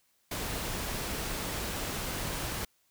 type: noise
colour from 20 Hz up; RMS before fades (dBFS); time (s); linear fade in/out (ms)
pink; -35; 0.31-2.65; 5
effects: white hiss -71 dBFS RMS until 2.9 s